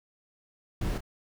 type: noise with echo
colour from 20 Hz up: brown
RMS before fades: -30 dBFS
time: 0.81-0.98 s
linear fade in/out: 5 ms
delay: 27 ms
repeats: 1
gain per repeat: -9 dB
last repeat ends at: 1.007 s
effects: none